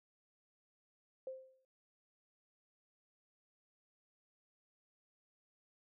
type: tone with exponential decay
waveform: sine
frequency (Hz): 523.3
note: C5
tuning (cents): 0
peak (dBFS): -39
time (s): 1.27-1.65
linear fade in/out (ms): 2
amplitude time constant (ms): 82
effects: none